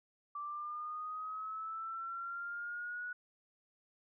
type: linear sweep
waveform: sine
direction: up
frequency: 1165 to 1470 Hz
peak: -39 dBFS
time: 0.35-3.13 s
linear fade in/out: 5 ms
effects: none